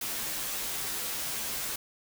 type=noise with comb filter; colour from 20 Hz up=white; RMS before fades=-34 dBFS; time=0.01-1.76 s; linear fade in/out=5 ms; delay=11 ms; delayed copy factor=-1; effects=none